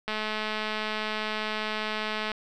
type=click train; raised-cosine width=0.3 ms; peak=-15 dBFS; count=482; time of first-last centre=0.08-2.317 s; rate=215 Hz; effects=none

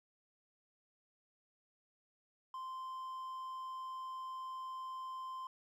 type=tone; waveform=triangle; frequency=1041 Hz; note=C6; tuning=9 cents flat; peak=-40 dBFS; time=2.54-5.47 s; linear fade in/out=2 ms; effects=none

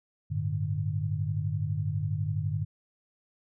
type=chord; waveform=sine; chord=G suspended second; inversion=none; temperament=equal with one note detuned; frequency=98 / 110 / 149.23 Hz; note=G2 / A2 / D3; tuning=0 / 0 / +28 cents; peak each=-31 / -33 / -31 dBFS; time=0.3-2.65 s; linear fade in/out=20 ms; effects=none

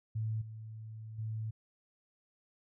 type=tone with level steps; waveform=sine; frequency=110 Hz; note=A2; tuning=in tune; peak=-32 / -43 / -35 dBFS; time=0.15-1.51 s; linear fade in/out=10 ms; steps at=0.41 / 1.18 s; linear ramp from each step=10 ms; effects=none

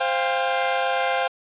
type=chord; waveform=sawtooth; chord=C suspended fourth; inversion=none; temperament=equal with one note detuned; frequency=523.3 / 698.5 / 799.1 Hz; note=C5 / F5 / G5; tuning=0 / 0 / +33 cents; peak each=-21 dBFS; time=0-1.28 s; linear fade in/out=10 ms; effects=resampled to 8000 Hz + 8-bit

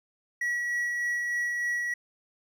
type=tone with tremolo; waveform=triangle; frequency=1927 Hz; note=B6; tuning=43 cents flat; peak=-24 dBFS; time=0.41-1.94 s; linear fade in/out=5 ms; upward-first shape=sine; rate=3.3 Hz; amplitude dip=25%; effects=none

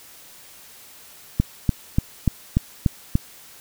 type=click train; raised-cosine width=5 ms; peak=-4 dBFS; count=7; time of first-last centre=1.4-3.154 s; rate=3.42 Hz; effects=white hiss -46 dBFS RMS until 3.6 s

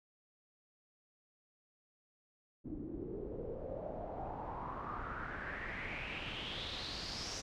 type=noise with low-pass filter sweep; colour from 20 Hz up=pink; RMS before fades=-43 dBFS; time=2.64-7.42 s; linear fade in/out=20 ms; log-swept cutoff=280 to 5900 Hz; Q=5.4; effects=none

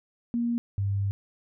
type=tone pair in turn; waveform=sine; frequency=236.3 / 99.35 Hz; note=A#3 / G2; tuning=+24 / +24 cents; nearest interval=octave + minor third; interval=1500 cents; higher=first; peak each=-24 / -24 dBFS; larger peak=neither; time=0.34-0.58 / 0.78-1.11 s; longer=second; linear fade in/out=0 ms; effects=none

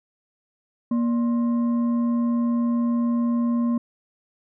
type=tone with frequency modulation; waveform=sine; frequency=236.8 Hz; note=A#3; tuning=27 cents sharp; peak=-19 dBFS; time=0.91-3.78 s; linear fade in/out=5 ms; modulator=821 Hz; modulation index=0.25; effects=none

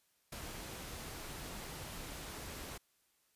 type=noise with ADSR envelope; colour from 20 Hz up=pink; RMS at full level=-42 dBFS; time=0.32-2.78 s; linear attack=8 ms; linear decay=5 ms; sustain=-4 dB; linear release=9 ms; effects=white hiss -75 dBFS RMS until 3.35 s + resampled to 32000 Hz

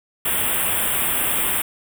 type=band-stop noise; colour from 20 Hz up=white; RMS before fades=-21 dBFS; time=0.25-1.62 s; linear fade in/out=5 ms; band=3500 to 8000 Hz; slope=96 dB/octave; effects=none

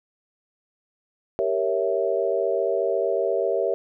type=chord; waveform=sine; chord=G diminished seventh; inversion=none; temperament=equal; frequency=392 / 466.2 / 554.4 / 659.3 Hz; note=G4 / Bb4 / Db5 / Fb5; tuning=0 / 0 / 0 / 0 cents; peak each=-26 dBFS; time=1.39-3.74 s; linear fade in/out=0 ms; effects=none

